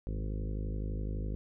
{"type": "harmonic tone with a mistuned harmonic", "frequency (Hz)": 51.9, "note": "G#1", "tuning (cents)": 0, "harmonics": [1, 2, 3, 4, 5, 6, 7, 8, 9, 10], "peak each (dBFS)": [-34, -40, -44, -46, -48, -50, -51, -52, -53, -54], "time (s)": [0.07, 1.35], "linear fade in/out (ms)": 0, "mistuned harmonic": 3, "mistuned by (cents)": 44, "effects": []}